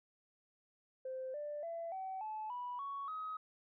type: tone with pitch steps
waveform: sine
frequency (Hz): 520 / 590.5 / 670.5 / 761.3 / 864.5 / 981.6 / 1114.6 / 1265.7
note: C5 / D5 / E5 / F#5 / A5 / B5 / C#6 / D#6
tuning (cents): -11 / +9 / +29 / +49 / -31 / -11 / +9 / +29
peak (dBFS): -39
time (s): 1.05-3.37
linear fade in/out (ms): 5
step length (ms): 290
effects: tanh soft clip ceiling -35 dBFS